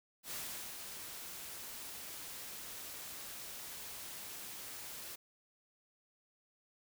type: noise with ADSR envelope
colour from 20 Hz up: white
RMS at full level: -42 dBFS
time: 0.23-5.16 s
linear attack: 90 ms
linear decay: 410 ms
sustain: -5 dB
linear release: 11 ms
effects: none